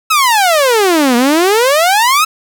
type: exponential two-way sweep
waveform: sawtooth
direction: down then up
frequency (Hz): 1318.5 to 233.1 to 1318.5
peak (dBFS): -4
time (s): 0.1-2.25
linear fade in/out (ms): 10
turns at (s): 1.16
effects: none